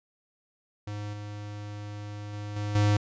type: tone with level steps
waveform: square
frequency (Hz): 103.83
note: G#2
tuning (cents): 0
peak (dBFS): -34 / -37 / -35 / -30 / -21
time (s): 0.87-2.97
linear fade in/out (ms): 5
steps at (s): 1.13 / 2.33 / 2.56 / 2.75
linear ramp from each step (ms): 5
effects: resampled to 16000 Hz